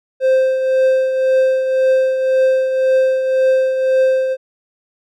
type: tone with tremolo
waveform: triangle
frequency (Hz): 523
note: C5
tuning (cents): -1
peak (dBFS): -7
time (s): 0.2-4.37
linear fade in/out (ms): 50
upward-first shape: triangle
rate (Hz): 1.9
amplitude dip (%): 55
effects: none